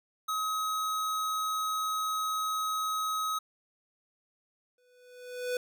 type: tone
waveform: square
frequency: 1271 Hz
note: D#6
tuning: 36 cents sharp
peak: -30 dBFS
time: 0.28-3.39 s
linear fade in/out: 10 ms
type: tone with exponential growth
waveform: square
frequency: 496 Hz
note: B4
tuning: 7 cents sharp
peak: -28 dBFS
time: 4.78-5.57 s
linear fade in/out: 2 ms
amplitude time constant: 170 ms
effects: none